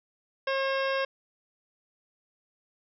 harmonic tone, 539 Hz, C#5, 49 cents flat, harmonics 1 / 2 / 3 / 4 / 5 / 6 / 7 / 9 / 10, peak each -28 / -33 / -33 / -40 / -38 / -42 / -44 / -47 / -45 dBFS, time 0.47-1.05 s, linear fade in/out 5 ms, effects none

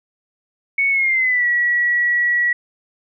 sine tone with pitch glide, 2217 to 1930 Hz, C#7 to B6, 0 to -40 cents, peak -14 dBFS, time 0.78-2.53 s, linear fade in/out 5 ms, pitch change -240 cents, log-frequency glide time 0.9-1.47 s, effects none

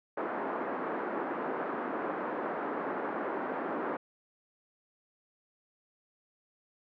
pink band-pass noise, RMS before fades -35 dBFS, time 0.17-3.97 s, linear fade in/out 5 ms, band 260 to 1500 Hz, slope 24 dB/octave, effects none

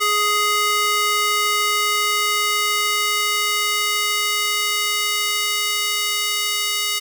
square tone with high-pass filter sweep, 416.4 Hz, G#4, 5 cents sharp, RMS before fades -20 dBFS, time 0-7 s, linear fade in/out 20 ms, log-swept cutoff 1200 to 2600 Hz, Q 1, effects none

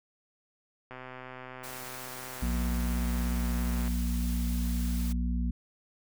click train, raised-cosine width 0.5 ms, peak -28 dBFS, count 381, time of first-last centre 0.91-3.879 s, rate 128 Hz
white noise, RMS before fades -44 dBFS, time 1.63-5.13 s, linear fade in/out 10 ms
harmonic tone, 59.8 Hz, A#1, 45 cents sharp, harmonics 1 / 3 / 4, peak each -28 / -35 / -35 dBFS, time 2.42-5.51 s, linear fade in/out 5 ms
effects none

